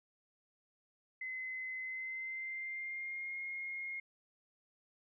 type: tone with pitch glide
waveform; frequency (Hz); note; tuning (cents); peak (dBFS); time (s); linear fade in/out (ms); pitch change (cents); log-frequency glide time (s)
sine; 2043 to 2143; C7 to C7; -42 to +41; -39; 1.21-4; 5; +83; 1.81-3.39
effects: none